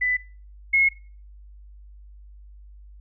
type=tone pair in turn; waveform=sine; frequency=1995 / 2170 Hz; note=B6 / C#7; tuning=+17 / -37 cents; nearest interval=minor second; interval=146 cents; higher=second; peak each=-20 / -15 dBFS; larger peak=second; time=0.01-0.17 / 0.73-0.89 s; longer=neither; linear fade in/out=10 ms; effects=noise-tail reverb RT60 0.4 s tail -21 dB re dry + added 50 Hz sine -43 dBFS peak until 3 s